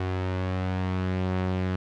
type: tone pair together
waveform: sawtooth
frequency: 92.68 / 185 Hz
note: F#2 / F#3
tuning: +3 / 0 cents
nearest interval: octave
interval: 1197 cents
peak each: -22 / -32 dBFS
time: 0-1.76 s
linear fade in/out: 5 ms
effects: low-pass 3000 Hz 12 dB/octave